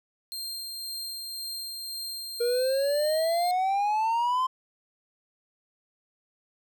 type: tone with tremolo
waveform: sawtooth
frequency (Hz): 4186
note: C8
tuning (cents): 0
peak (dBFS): -30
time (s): 0.32-3.51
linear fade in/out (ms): 0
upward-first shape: sine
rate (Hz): 1.9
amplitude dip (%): 25
type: exponential sweep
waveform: triangle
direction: up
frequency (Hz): 470 to 1046.5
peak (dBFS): -21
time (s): 2.4-4.47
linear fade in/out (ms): 10
effects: none